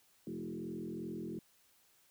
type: tone with frequency modulation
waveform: sine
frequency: 274.8 Hz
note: C#4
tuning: 15 cents flat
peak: -39 dBFS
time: 0.27-1.39 s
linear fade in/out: 2 ms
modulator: 42.7 Hz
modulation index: 2.6
effects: white hiss -69 dBFS RMS until 2.1 s